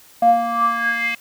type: tone with band-pass filter sweep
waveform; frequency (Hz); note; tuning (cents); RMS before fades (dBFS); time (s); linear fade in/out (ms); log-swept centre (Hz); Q
square; 233.1; A#3; 0; -18; 0.22-1.15; 5; 640 to 2400; 8.7
effects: white hiss -48 dBFS RMS until 1.2 s